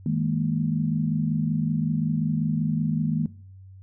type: chord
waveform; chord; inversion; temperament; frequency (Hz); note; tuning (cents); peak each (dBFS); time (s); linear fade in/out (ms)
sine; D# suspended fourth; none; equal with one note detuned; 157.64 / 207.7 / 233.1; D#3 / G#3 / A#3; +23 / 0 / 0; -24 / -28 / -27; 0.06-3.26; 2
effects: noise-tail reverb RT60 0.5 s tail -19 dB re dry + added 95 Hz sine -43 dBFS peak until 3.82 s